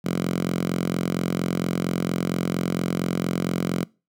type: tone with high-pass filter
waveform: 5% pulse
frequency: 44.34 Hz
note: F1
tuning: 27 cents sharp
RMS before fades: -25 dBFS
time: 0.04-3.85 s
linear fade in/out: 20 ms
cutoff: 170 Hz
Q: 3.2
effects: noise-tail reverb RT60 0.3 s tail -25 dB re dry